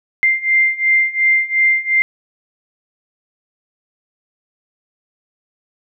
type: beating tone pair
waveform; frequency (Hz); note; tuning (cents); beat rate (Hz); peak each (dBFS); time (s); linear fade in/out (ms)
sine; 2093 / 2095.8; C7 / C7; 0 / +2; 2.8; -16 / -14; 0.23-2.02; 0
effects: none